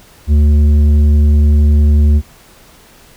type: tone with tanh clipping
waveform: triangle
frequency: 74.1 Hz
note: D2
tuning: 16 cents sharp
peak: -7 dBFS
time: 0.27-2.22 s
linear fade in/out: 50 ms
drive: 12 dB
effects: pink hiss -43 dBFS RMS until 3.16 s